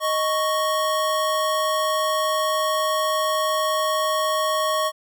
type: tone pair together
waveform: square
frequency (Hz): 622.3 / 1108.8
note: D#5 / C#6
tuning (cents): 0 / 0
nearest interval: minor seventh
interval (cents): 1000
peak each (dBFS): -24 / -23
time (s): 0-4.92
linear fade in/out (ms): 50
effects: none